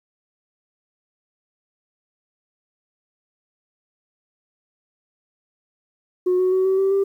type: tone with pitch steps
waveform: sine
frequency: 363.8 / 369.5 / 375.3 / 381.2 / 387.2 / 393.3 Hz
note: F#4 / F#4 / F#4 / G4 / G4 / G4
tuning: -29 / -2 / +25 / -48 / -21 / +6 cents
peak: -14 dBFS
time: 6.26-7.04 s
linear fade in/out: 10 ms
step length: 130 ms
effects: tanh soft clip ceiling -13 dBFS + 9-bit